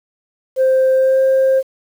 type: tone with pitch glide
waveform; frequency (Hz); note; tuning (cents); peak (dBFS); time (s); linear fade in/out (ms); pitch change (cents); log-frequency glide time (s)
sine; 523.3 to 530; C5 to C5; 0 to +22; -8; 0.56-1.63; 50; +22; 0.93-1.22
effects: tanh soft clip ceiling -8 dBFS + 7-bit